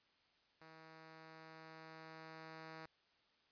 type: tone with level ramp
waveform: 5% pulse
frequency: 160 Hz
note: D#3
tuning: 49 cents sharp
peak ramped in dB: -47 to -39 dBFS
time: 0.61-2.86 s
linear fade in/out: 2 ms
effects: white hiss -75 dBFS RMS until 3.51 s + resampled to 11025 Hz